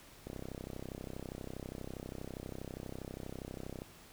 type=click train; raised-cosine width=2 ms; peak=-29 dBFS; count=116; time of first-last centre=0.27-3.819 s; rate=32.4 Hz; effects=pink hiss -57 dBFS RMS until 4.12 s